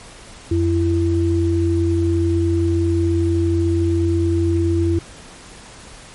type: tone pair together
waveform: sine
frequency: 88.89 / 335.6 Hz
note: F2 / E4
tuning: +31 / +31 cents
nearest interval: octave + major seventh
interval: 2300 cents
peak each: -17 dBFS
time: 0.51-4.99 s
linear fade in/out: 5 ms
effects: pink hiss -40 dBFS RMS until 6.14 s + MP3 48 kbps